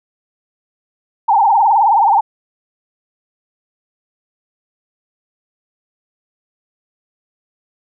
sine tone with vibrato, 855 Hz, A5, 50 cents flat, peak -8 dBFS, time 1.28-2.21 s, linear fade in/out 10 ms, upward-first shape triangle, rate 19 Hz, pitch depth 190 cents each way, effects none

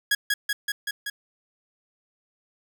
sawtooth tone with echo, 1661.2 Hz, G#6, in tune, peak -15 dBFS, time 0.11-0.15 s, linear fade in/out 5 ms, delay 190 ms, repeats 5, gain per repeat -2 dB, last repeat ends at 1.1 s, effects none

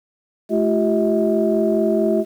sine tone cluster, 215.1 / 342.8 / 387.3 / 641 Hz, A3 / F4 / G4 / E5, -39 / -32 / -21 / -49 cents, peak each -20 dBFS, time 0.49-2.25 s, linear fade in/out 50 ms, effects tanh soft clip ceiling -5 dBFS + 8-bit

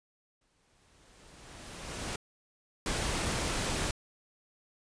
pink noise with exponential growth, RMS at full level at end -35 dBFS, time 0.41-2.16 s, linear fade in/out 5 ms, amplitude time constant 380 ms
pink noise, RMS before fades -32 dBFS, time 2.86-3.91 s, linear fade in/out 2 ms
effects resampled to 22050 Hz

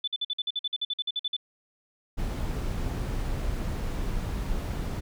sine tone bursts, 3500 Hz, A7, 10 cents flat, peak -26 dBFS, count 16, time 0.04-1.366 s, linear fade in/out 5 ms, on 36 ms, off 50 ms
brown noise, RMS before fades -30 dBFS, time 2.17-5.01 s, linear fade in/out 20 ms
effects none

